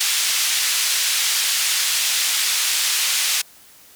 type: band-pass noise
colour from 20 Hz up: pink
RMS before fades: -20 dBFS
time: 0-3.42 s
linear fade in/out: 10 ms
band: 2800 to 11000 Hz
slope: 12 dB/octave
effects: white hiss -48 dBFS RMS until 3.95 s